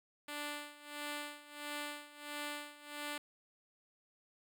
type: tone with tremolo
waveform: 5% pulse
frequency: 293.7 Hz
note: D4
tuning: in tune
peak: -28 dBFS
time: 0.28-3.18 s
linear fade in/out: 5 ms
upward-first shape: sine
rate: 1.5 Hz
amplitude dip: 85%
effects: none